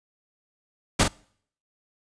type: noise with echo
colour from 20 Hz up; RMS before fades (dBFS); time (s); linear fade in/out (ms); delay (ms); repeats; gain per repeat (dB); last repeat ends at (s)
pink; -18; 0.99-1.04; 10; 43; 1; -6; 1.083
effects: noise-tail reverb RT60 0.6 s tail -25 dB re dry + resampled to 22050 Hz